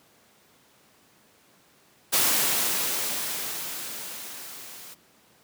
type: noise with level ramp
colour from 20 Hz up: white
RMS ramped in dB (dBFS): -21 to -44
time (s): 2.12-4.95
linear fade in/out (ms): 20
effects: pink hiss -59 dBFS RMS until 5.43 s + high-pass 150 Hz 12 dB/octave